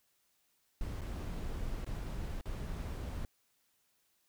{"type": "noise with dropouts", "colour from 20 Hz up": "brown", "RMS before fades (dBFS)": -39, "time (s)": [0.81, 3.25], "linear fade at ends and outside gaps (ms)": 1, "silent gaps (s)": [[1.01, 1.016], [1.846, 1.864], [2.411, 2.456]], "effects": ["white hiss -75 dBFS RMS until 4.28 s"]}